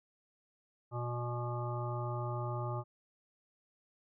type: harmonic tone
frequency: 120.9 Hz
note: B2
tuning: 36 cents flat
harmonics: 1 / 3 / 5 / 7 / 9 / 10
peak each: -36 / -44 / -44 / -44 / -48 / -45 dBFS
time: 0.91-2.84 s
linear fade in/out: 50 ms
effects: none